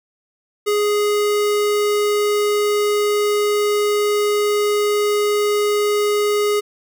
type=tone; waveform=square; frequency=415.3 Hz; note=G#4; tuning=in tune; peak=-16 dBFS; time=0.66-6.61 s; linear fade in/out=20 ms; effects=none